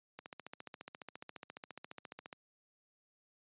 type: click train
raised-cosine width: 0.3 ms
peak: -30 dBFS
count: 32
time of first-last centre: 0.19-2.328 s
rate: 14.5 Hz
effects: high-pass 150 Hz 12 dB/octave + resampled to 8000 Hz